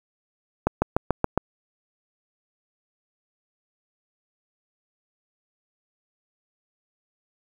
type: accelerating click train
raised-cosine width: 1 ms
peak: -5 dBFS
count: 6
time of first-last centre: 0.67-1.376 s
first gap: 150 ms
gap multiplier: 0.97
effects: 7-bit